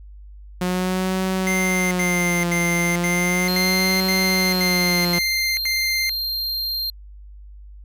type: tone with vibrato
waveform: sawtooth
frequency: 179.9 Hz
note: F#3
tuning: 48 cents flat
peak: -16 dBFS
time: 0.61-5.19 s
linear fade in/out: 5 ms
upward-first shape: sine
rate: 0.36 Hz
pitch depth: 76 cents each way
type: tone bursts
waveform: square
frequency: 2093 Hz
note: C7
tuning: in tune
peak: -22 dBFS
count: 9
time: 1.47-6.094 s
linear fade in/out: 0 ms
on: 440 ms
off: 83 ms
type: tone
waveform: square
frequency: 4188 Hz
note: C8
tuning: 1 cent sharp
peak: -23 dBFS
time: 3.48-6.9 s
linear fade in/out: 2 ms
effects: added 50 Hz sine -38 dBFS peak until 7.84 s